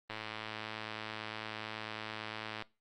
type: click train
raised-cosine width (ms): 0.3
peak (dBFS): -24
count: 276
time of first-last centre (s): 0.1-2.623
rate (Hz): 109
effects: noise-tail reverb RT60 0.3 s tail -21 dB re dry + Opus 24 kbps